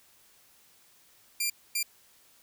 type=tone bursts at uneven times; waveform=10% pulse; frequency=2383 Hz; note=D7; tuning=25 cents sharp; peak=-18 dBFS; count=2; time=1.4-1.5 / 1.75-1.83 s; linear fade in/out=5 ms; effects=white hiss -61 dBFS RMS until 2.42 s